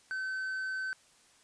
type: tone with hard clipping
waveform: triangle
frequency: 1531 Hz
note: G6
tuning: 41 cents flat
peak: -34 dBFS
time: 0.11-0.93 s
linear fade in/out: 0 ms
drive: 6 dB
effects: white hiss -63 dBFS RMS until 1.43 s + resampled to 22050 Hz